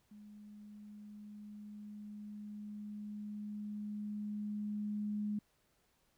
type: tone with level ramp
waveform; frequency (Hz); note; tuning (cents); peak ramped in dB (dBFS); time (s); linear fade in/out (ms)
sine; 208.8; G#3; +10; -52 to -34; 0.11-5.39; 5
effects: pink hiss -75 dBFS RMS until 6.17 s